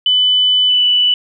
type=tone with pitch glide; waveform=sine; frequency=3000 to 2972 Hz; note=F#7 to F#7; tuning=+23 to +7 cents; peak=-9 dBFS; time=0.06-1.14 s; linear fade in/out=2 ms; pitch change=-16 cents; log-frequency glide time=0.67-0.85 s; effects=none